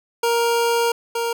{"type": "tone pair in turn", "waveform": "25% pulse", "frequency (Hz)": [468, 466.4], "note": ["A#4", "A#4"], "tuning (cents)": [7, 1], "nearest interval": "unison", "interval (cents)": 6, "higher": "first", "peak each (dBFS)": [-13, -17], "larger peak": "first", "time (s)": [[0.23, 0.92], [1.15, 1.33]], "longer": "first", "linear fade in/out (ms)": 5, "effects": []}